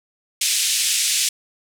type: band-pass noise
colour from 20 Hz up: white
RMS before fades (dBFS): -20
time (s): 0.41-1.29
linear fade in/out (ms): 5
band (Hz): 2400 to 9600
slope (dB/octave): 24
effects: none